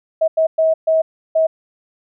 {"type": "tone bursts at uneven times", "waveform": "sine", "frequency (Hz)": 641, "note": "E5", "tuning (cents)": -49, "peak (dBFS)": -11, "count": 5, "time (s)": [[0.21, 0.28], [0.37, 0.47], [0.58, 0.74], [0.87, 1.02], [1.35, 1.47]], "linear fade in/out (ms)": 10, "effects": []}